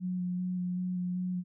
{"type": "tone with vibrato", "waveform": "sine", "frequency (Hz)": 180.8, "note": "F#3", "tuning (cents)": -40, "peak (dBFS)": -30, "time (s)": [0, 1.44], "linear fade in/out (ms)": 50, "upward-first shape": "square", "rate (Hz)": 2.6, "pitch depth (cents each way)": 12, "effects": []}